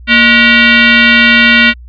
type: tone with frequency modulation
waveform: sine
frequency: 233.1 Hz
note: A#3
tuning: in tune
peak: -3 dBFS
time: 0.07-1.74 s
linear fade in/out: 50 ms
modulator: 843 Hz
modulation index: 3.6
effects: added 60 Hz sine -29 dBFS peak until 1.88 s + resampled to 11025 Hz